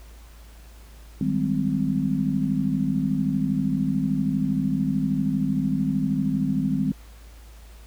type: chord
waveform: sine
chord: Ab major seventh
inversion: second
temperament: just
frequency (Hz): 155.74 / 194.67 / 207.7 / 259.6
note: Eb3 / G3 / Ab3 / C4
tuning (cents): +2 / -12 / 0 / -13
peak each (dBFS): -27 / -26 / -28 / -25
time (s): 1.21-6.92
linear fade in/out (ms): 2
effects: added 55 Hz sine -43 dBFS peak until 7.86 s + pink hiss -53 dBFS RMS until 7.86 s